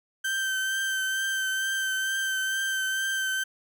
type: tone with vibrato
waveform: 35% pulse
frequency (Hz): 1555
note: G6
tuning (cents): -14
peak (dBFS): -24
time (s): 0.24-3.44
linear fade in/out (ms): 10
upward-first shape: triangle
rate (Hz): 2.2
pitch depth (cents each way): 21
effects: none